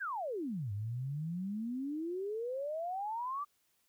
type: exponential two-way sweep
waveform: sine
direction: down then up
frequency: 1693 to 98.3 to 1193 Hz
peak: -35 dBFS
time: 0-3.45 s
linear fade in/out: 20 ms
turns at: 0.72 s
effects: white hiss -75 dBFS RMS until 3.88 s